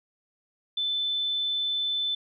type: tone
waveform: sine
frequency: 3520 Hz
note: A7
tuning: in tune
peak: -25 dBFS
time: 0.77-2.15 s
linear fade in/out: 5 ms
effects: none